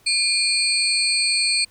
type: tone cluster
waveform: sine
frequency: 2410 / 4262 / 4552 / 8430 Hz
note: D7 / C8 / C#8 / C9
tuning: +44 / +31 / +45 / +12 cents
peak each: -23 dBFS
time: 0.06-1.65 s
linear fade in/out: 10 ms
effects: pink hiss -56 dBFS RMS until 1.7 s